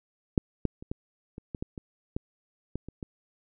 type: clicks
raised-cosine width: 3 ms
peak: -8 / -12 / -29 / -19 / -27 / -21 / -19 / -25 / -17 / -19 / -27 / -23 dBFS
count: 12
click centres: 0.378 / 0.653 / 0.825 / 0.915 / 1.381 / 1.548 / 1.625 / 1.778 / 2.165 / 2.756 / 2.886 / 3.028 s
effects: none